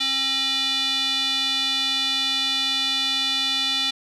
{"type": "tone with band-pass filter", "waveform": "square", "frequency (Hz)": 268.8, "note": "C4", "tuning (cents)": 47, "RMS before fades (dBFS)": -23, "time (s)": [0, 3.91], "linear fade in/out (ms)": 10, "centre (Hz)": 3600, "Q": 5.7, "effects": []}